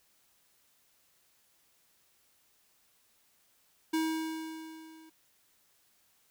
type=tone with level ramp; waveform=square; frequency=319.5 Hz; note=D#4; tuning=46 cents sharp; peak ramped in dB=-27 to -54 dBFS; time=3.93-5.1 s; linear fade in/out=10 ms; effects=white hiss -69 dBFS RMS until 6.3 s